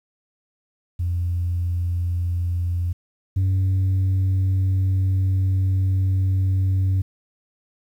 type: tone pair in turn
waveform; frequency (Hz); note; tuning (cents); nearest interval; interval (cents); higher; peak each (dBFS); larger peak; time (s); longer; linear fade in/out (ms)
sine; 87.31 / 94.75; F2 / F#2; 0 / +42; minor second; 142; second; -19 / -14; second; 0.99-2.93 / 3.36-7.02; second; 10
effects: tanh soft clip ceiling -16 dBFS + 9-bit